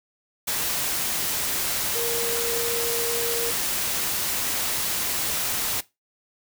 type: tone in noise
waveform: sine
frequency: 468.3 Hz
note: A#4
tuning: 8 cents sharp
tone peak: -27 dBFS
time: 1.95-3.51 s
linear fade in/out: 10 ms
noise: white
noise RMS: -26 dBFS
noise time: 0.47-5.81 s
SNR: -4 dB
effects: noise-tail reverb RT60 0.2 s tail -18 dB re dry